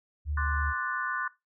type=tone; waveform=sine; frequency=74.2 Hz; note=D2; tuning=18 cents sharp; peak=-28 dBFS; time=0.25-0.74 s; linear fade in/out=50 ms
type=chord; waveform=sine; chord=D dominant seventh; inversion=third; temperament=equal; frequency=1046.5 / 1174.7 / 1480 / 1760 Hz; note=C6 / D6 / F#6 / A6; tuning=0 / 0 / 0 / 0 cents; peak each=-36 / -36 / -32 / -36 dBFS; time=0.37-1.28 s; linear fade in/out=5 ms
effects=noise-tail reverb RT60 0.2 s tail -18 dB re dry